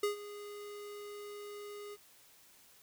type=tone with ADSR envelope; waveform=square; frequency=412.1 Hz; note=G#4; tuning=13 cents flat; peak=-29 dBFS; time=0.03-1.97 s; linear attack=5 ms; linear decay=120 ms; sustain=-16 dB; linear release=37 ms; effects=white hiss -62 dBFS RMS until 2.82 s